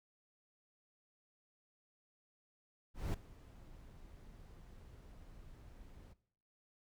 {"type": "noise with ADSR envelope", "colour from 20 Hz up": "brown", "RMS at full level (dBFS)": -35, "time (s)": [2.94, 6.14], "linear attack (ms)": 200, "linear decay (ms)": 5, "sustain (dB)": -21, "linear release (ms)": 20, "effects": ["noise-tail reverb RT60 0.6 s tail -18 dB re dry"]}